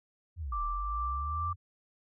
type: linear two-way sweep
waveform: sine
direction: down then up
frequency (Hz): 90.7 to 37.6 to 90.7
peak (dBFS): -34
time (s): 0.36-1.56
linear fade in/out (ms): 50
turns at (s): 0.63
type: tone with tremolo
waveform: sine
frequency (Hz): 1174.7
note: D6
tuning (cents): 0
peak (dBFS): -31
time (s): 0.52-1.53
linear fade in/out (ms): 5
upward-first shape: triangle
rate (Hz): 2.4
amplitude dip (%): 35
effects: none